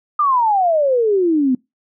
sine exponential sweep, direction down, 1227 to 246.9 Hz, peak -12 dBFS, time 0.19-1.55 s, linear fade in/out 5 ms, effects noise-tail reverb RT60 0.2 s tail -24 dB re dry

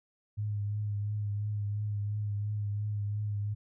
sine tone with vibrato, 103.83 Hz, G#2, in tune, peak -30 dBFS, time 0.37-3.55 s, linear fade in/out 20 ms, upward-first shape triangle, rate 2.9 Hz, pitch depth 34 cents each way, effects none

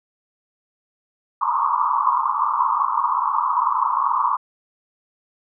pink band-pass noise, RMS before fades -20 dBFS, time 1.41-4.37 s, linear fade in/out 10 ms, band 920 to 1200 Hz, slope 96 dB/octave, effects none

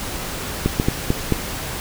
clicks, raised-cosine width 3 ms, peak -3 dBFS, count 5, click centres 0.66 / 0.799 / 0.885 / 1.104 / 1.323 s, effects pink hiss -28 dBFS RMS until 1.8 s

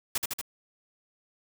white noise with echo, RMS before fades -28 dBFS, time 0.15-0.18 s, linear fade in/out 5 ms, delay 78 ms, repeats 3, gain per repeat -2 dB, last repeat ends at 0.414 s, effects none

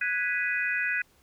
sine chord, G# minor seventh, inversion third, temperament equal, 1480 / 1661.2 / 1975.5 / 2489 Hz, F#6 / G#6 / B6 / D#7, 0 / 0 / 0 / 0 cents, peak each -31 dBFS, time 0.01-1.02 s, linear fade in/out 5 ms, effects pink hiss -63 dBFS RMS until 1.22 s

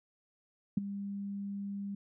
sine tone with ADSR envelope, 200 Hz, G3, 35 cents sharp, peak -22 dBFS, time 0.77-1.95 s, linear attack 6 ms, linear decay 13 ms, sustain -14 dB, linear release 5 ms, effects none

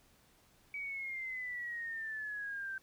sine exponential sweep, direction down, 2283 to 1553 Hz, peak -38 dBFS, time 0.74-2.78 s, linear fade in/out 2 ms, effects pink hiss -67 dBFS RMS until 2.82 s

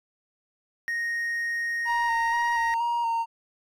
triangle tone with pitch glide, 1864.7 to 1883.1 Hz, A#6 to A#6, 0 to +17 cents, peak -24 dBFS, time 0.88-2.74 s, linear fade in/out 0 ms, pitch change +17 cents, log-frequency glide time 2.01-2.46 s
triangle tone with vibrato, 932.3 Hz, A#5, in tune, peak -21 dBFS, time 1.85-3.26 s, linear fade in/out 50 ms, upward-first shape square, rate 2.1 Hz, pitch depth 23 cents each way
effects tanh soft clip ceiling -16 dBFS

